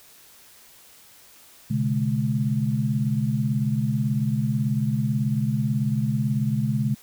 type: tone cluster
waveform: sine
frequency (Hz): 124.8 / 143 / 211.7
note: B2 / D3 / G#3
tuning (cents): +19 / -46 / +33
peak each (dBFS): -25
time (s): 1.7-6.95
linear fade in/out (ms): 10
effects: white hiss -51 dBFS RMS until 7.02 s